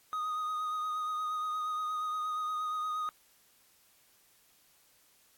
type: tone with vibrato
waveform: triangle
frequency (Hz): 1244.5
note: D#6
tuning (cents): 0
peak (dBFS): -30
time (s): 0.13-3.09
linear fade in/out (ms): 0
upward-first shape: sine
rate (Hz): 8.5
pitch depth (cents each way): 22
effects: white hiss -65 dBFS RMS until 5.37 s + AAC 64 kbps